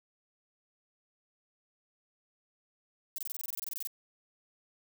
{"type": "noise bursts", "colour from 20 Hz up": "violet", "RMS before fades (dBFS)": -37, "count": 16, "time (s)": [3.16, 3.872], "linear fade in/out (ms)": 0, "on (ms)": 22, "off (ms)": 24, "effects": []}